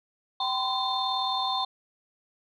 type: tone cluster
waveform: sine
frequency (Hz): 772 / 993 / 1032 / 3595 / 4234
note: G5 / B5 / C6 / A7 / C8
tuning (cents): -27 / +9 / -24 / +36 / +20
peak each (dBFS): -30 / -37 / -30 / -30 / -35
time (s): 0.4-1.65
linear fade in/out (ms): 5
effects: tanh soft clip ceiling -15 dBFS